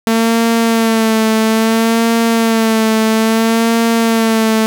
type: tone with vibrato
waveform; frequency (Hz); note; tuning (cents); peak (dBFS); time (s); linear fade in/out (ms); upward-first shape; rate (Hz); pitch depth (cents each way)
sawtooth; 224.9; A3; +38; -6; 0.07-4.66; 0; sine; 0.6; 36
effects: none